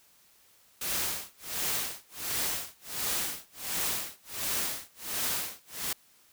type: noise with tremolo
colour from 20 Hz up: white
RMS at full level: -30 dBFS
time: 0.81-5.93 s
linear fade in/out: 5 ms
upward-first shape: sine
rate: 1.4 Hz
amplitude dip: 100%
effects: white hiss -62 dBFS RMS until 6.32 s